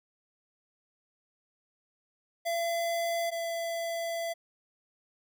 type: tone pair in turn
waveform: square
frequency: 677 / 671.2 Hz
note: E5 / E5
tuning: +46 / +31 cents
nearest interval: unison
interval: 15 cents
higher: first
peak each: -29 / -32 dBFS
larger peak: first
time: 2.45-3.31 / 3.31-4.34 s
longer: second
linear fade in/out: 20 ms
effects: none